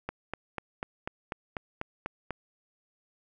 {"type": "click train", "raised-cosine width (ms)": 0.5, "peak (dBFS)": -18, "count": 10, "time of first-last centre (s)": [0.09, 2.307], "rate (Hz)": 4.06, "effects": []}